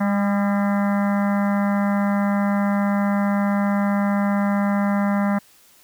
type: harmonic tone with a mistuned harmonic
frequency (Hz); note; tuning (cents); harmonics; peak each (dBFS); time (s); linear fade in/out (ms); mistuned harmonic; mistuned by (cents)
201.7; G3; +50; 1 / 3 / 4 / 5 / 6 / 7 / 8 / 9 / 10; -18 / -28 / -30 / -32 / -34 / -35 / -36 / -37 / -38; 0-5.39; 10; 7; -56
effects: white hiss -53 dBFS RMS until 5.83 s